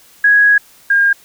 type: tone pair in turn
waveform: sine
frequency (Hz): 1661.2 / 1614.8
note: G#6 / G#6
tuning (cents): 0 / -49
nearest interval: unison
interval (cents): 49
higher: first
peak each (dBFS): -6 / -8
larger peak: first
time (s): 0.24-0.58 / 0.9-1.13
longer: first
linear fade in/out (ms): 5
effects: white hiss -46 dBFS RMS until 1.24 s